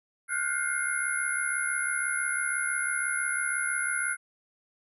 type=tone cluster; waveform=sine; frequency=1410 / 1476 / 1552 / 2119 / 10930 Hz; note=F6 / F#6 / G6 / C7 / F9; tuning=+16 / -5 / -18 / +21 / -38 cents; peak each=-32 / -32 / -35 / -35 / -33 dBFS; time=0.28-4.17 s; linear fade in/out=50 ms; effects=none

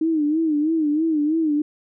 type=tone with vibrato; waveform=sine; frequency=310 Hz; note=D#4; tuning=6 cents flat; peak=-17 dBFS; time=0.01-1.62 s; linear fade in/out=5 ms; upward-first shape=sine; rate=3.1 Hz; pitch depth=99 cents each way; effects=none

